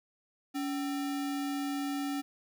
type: tone with sample-and-hold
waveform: sine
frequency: 282.2 Hz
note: C#4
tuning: 31 cents sharp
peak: -31 dBFS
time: 0.54-2.22 s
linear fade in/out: 20 ms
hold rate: 1050 Hz
effects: none